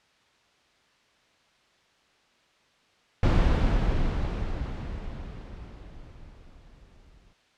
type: noise with exponential decay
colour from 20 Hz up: brown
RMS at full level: -18 dBFS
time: 3.23-7.33 s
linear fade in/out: 2 ms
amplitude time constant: 890 ms
effects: white hiss -63 dBFS RMS until 7.57 s + low-pass 4000 Hz 12 dB/octave